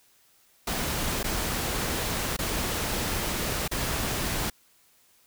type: noise with dropouts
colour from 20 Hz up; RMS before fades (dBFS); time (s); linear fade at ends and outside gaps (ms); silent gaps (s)
pink; -29; 0.67-4.5; 5; 1.231-1.241 / 2.367-2.388 / 3.679-3.713
effects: white hiss -62 dBFS RMS until 5.26 s